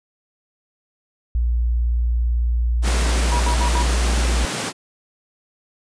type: tone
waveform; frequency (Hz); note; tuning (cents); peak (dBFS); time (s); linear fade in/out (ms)
sine; 59; A#1; +22; -16; 1.35-4.45; 0
type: high-pass noise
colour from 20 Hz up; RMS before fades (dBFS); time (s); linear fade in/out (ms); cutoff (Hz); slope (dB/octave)
pink; -25; 2.82-4.73; 50; 130; 24
type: tone bursts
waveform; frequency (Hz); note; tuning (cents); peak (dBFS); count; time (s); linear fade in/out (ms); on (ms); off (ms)
sine; 965; B5; -40; -22; 4; 3.32-3.827; 0; 75; 69
effects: resampled to 22050 Hz

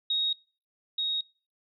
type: tone pair in turn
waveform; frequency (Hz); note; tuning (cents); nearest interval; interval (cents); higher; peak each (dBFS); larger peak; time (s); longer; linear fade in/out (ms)
sine; 3761 / 3761; A#7 / A#7; +15 / +15; unison; 0; neither; -24 / -26; first; 0.1-0.33 / 0.98-1.21; neither; 5
effects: noise-tail reverb RT60 0.4 s tail -26 dB re dry

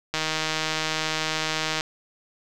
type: click train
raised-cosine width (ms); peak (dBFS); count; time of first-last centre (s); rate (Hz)
0.2; -8; 263; 0.14-1.809; 157
effects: none

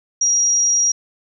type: tone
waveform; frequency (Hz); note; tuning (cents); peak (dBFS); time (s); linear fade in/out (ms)
sine; 5710; F8; +37; -13; 0.21-0.92; 5
effects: none

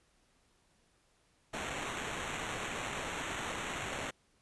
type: noise with sample-and-hold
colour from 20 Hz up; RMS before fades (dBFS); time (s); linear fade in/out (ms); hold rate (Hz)
white; -39; 1.53-4.11; 10; 4900
effects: pink hiss -71 dBFS RMS until 4.41 s + resampled to 24000 Hz

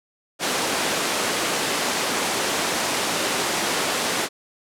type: high-pass noise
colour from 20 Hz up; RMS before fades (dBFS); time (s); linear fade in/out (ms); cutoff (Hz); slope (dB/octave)
pink; -23; 0.39-4.29; 50; 310; 12
effects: low-pass 10000 Hz 12 dB/octave

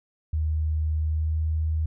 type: tone with pitch glide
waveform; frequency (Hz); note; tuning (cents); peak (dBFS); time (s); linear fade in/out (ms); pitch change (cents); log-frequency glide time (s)
sine; 77.78 to 78.82; D#2 to D#2; 0 to +23; -22; 0.33-1.86; 5; +23; 1.06-1.38
effects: none

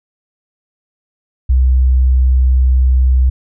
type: tone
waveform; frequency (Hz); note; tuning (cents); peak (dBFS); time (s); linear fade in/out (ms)
sine; 64; C2; -38; -7; 1.49-3.3; 10
effects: none

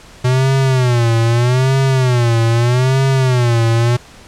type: tone with vibrato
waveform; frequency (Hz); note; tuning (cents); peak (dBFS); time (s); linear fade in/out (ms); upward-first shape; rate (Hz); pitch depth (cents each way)
square; 124.3; B2; +12; -11; 0.24-3.97; 10; sine; 0.8; 140
effects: pink hiss -40 dBFS RMS until 4.27 s + low-pass 8000 Hz 12 dB/octave

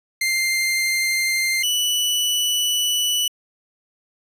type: tone pair in turn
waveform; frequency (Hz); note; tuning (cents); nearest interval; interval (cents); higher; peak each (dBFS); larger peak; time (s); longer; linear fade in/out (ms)
sawtooth; 2096 / 2964; C7 / F#7; +2 / +2; tritone; 600; second; -15; neither; 0.21-1.63 / 1.63-3.28; second; 5
effects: resampled to 32000 Hz

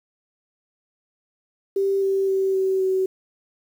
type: tone with pitch steps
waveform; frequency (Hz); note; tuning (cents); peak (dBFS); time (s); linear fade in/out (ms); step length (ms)
sine; 392 / 388.4 / 384.8 / 381.3 / 377.8; G4 / G4 / G4 / G4 / F#4; 0 / -16 / -32 / -48 / +36; -18; 1.76-3.06; 5; 260
effects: 8-bit

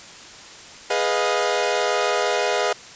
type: chord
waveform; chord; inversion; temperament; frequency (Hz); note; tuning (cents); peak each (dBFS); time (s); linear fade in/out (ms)
sawtooth; F half-diminished seventh; first; equal with one note detuned; 415.3 / 493.9 / 622.3 / 707.8; Ab4 / Cb5 / Eb5 / F5; 0 / 0 / 0 / +23; -21; 0.9-2.73; 5
effects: white hiss -41 dBFS RMS until 2.95 s + resampled to 16000 Hz

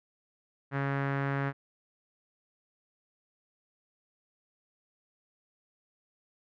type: tone with low-pass filter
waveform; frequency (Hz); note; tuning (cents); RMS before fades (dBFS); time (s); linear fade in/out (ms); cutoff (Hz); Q
sawtooth; 138.59; C#3; 0; -31; 0.71-1.53; 50; 1700; 2.7
effects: none

